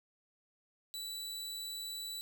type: tone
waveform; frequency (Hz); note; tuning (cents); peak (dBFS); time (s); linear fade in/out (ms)
sawtooth; 3952; B7; 0; -37; 0.94-2.21; 0
effects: none